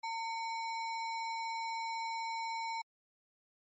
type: tone with sample-and-hold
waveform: sine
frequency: 908 Hz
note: A#5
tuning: 46 cents flat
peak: -35 dBFS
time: 0.03-2.82 s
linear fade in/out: 10 ms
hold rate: 3150 Hz
effects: low-pass 7000 Hz 12 dB/octave + MP3 32 kbps